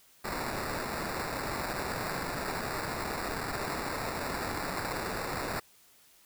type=noise with sample-and-hold; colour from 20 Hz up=blue; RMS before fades=-35 dBFS; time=0.24-5.6 s; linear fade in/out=10 ms; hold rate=3150 Hz; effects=white hiss -61 dBFS RMS until 6.25 s